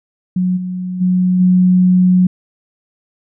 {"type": "tone with level steps", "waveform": "sine", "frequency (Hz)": 182.5, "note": "F#3", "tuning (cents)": -24, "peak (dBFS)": [-12, -19, -10, -7], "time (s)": [0.36, 2.27], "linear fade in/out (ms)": 5, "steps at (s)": [0.56, 1, 1.39], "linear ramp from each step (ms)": 20, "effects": []}